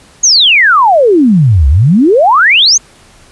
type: exponential two-way sweep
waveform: sine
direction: down then up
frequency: 6770 to 64.5 to 6770 Hz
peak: -3 dBFS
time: 0.23-2.78 s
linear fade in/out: 10 ms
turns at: 1.68 s
effects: pink hiss -41 dBFS RMS until 3.31 s + resampled to 24000 Hz